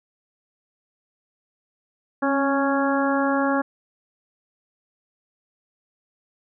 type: harmonic tone with a mistuned harmonic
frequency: 277.2 Hz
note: C#4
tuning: in tune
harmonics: 1 / 2 / 3 / 4 / 5 / 6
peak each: -22 / -25 / -27 / -28 / -29 / -30 dBFS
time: 2.22-3.62 s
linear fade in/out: 10 ms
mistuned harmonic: 1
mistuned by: -27 cents
effects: none